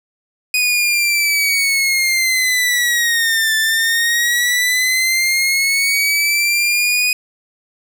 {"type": "linear two-way sweep", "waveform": "sawtooth", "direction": "down then up", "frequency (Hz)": [2489, 1760, 2489], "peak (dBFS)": -10, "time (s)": [0.54, 7.13], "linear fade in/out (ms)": 2, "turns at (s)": 3.56, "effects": []}